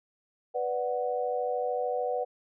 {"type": "chord", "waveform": "sine", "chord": "B minor", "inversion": "none", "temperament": "equal", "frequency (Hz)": [493.9, 587.3, 740], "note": ["B4", "D5", "F#5"], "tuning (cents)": [0, 0, 0], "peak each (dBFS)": [-30, -34, -32], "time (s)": [0.54, 2.25], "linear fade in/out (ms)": 20, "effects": []}